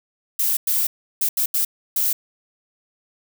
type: noise bursts at uneven times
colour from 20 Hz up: violet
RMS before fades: -20 dBFS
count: 6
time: 0.39-0.57 / 0.67-0.87 / 1.21-1.29 / 1.37-1.46 / 1.54-1.65 / 1.96-2.13 s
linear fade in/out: 5 ms
effects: none